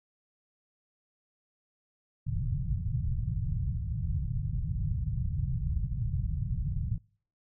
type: low-pass noise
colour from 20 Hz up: white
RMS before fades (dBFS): -31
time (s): 2.26-6.98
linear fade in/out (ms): 10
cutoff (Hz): 150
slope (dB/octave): 48
effects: noise-tail reverb RT60 0.5 s tail -26 dB re dry